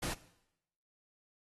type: noise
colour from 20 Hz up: pink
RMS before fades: -38 dBFS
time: 0.02-0.14 s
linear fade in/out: 10 ms
effects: noise-tail reverb RT60 0.8 s tail -17 dB re dry + AAC 32 kbps